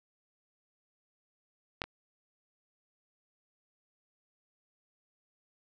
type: clicks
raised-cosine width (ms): 0.3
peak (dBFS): -15 / -25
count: 2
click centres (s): 1.818 / 1.84
effects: none